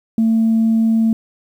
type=tone; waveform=sine; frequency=224.5 Hz; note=A3; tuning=35 cents sharp; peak=-10 dBFS; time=0.18-1.13 s; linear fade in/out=2 ms; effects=tanh soft clip ceiling -8 dBFS + 8-bit